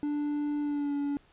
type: tone with pitch glide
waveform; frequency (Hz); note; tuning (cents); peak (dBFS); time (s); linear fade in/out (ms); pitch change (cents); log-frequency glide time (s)
triangle; 293.7 to 285.5; D4 to D4; 0 to -49; -26; 0.03-1.17; 0; -49; 0.61-0.94
effects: pink hiss -62 dBFS RMS until 1.32 s + resampled to 8000 Hz